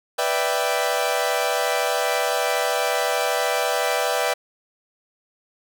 sawtooth chord, E minor seventh, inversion second, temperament equal, 493.9 / 587.3 / 659.3 / 784 Hz, B4 / D5 / E5 / G5, 0 / 0 / 0 / 0 cents, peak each -22 dBFS, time 0.18-4.34 s, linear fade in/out 10 ms, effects none

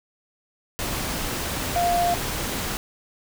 sine tone in noise, 698.5 Hz, F5, in tune, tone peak -19 dBFS, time 1.76-2.14 s, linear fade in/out 0 ms, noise pink, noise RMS -28 dBFS, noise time 0.79-2.77 s, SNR +6 dB, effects none

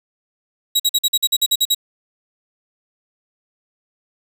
sawtooth tone bursts, 3844 Hz, B7, 48 cents flat, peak -10 dBFS, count 11, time 0.75-1.748 s, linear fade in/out 10 ms, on 48 ms, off 47 ms, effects 7-bit

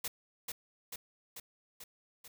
white noise with echo, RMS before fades -37 dBFS, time 0.04-0.08 s, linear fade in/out 5 ms, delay 440 ms, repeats 5, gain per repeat -3 dB, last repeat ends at 2.28 s, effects none

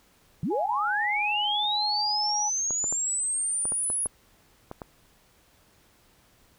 sine linear sweep, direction up, 130.81 to 10548 Hz, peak -25 dBFS, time 0.43-4.07 s, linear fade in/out 2 ms
sine tone with pitch glide, 832 to 839.7 Hz, G#5 to G#5, +3 to +19 cents, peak -28 dBFS, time 0.5-2.5 s, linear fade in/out 20 ms, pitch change +16 cents, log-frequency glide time 1.07-2.33 s
clicks, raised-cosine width 1 ms, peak -22 dBFS, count 9, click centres 2.707 / 2.842 / 2.925 / 3.654 / 3.721 / 3.901 / 4.059 / 4.714 / 4.818 s
effects pink hiss -61 dBFS RMS until 6.58 s

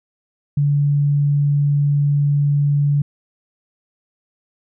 sine tone, 144 Hz, D3, 34 cents flat, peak -13 dBFS, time 0.57-3.02 s, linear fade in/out 5 ms, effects none

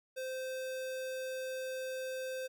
square tone, 519 Hz, C5, 14 cents flat, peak -38 dBFS, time 0.16-2.48 s, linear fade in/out 20 ms, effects none

